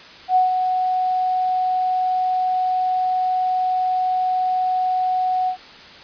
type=tone with ADSR envelope; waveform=sine; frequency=740 Hz; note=F#5; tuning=in tune; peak=-11 dBFS; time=0.28-5.57 s; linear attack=77 ms; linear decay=140 ms; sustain=-6 dB; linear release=91 ms; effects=white hiss -41 dBFS RMS until 6.03 s + resampled to 11025 Hz